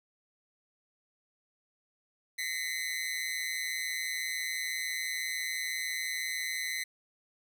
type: tone with amplitude modulation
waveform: sawtooth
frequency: 2026 Hz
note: B6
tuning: 44 cents sharp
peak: -25 dBFS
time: 2.38-6.84 s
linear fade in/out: 10 ms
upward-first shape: sine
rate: 160 Hz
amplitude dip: 95%
effects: none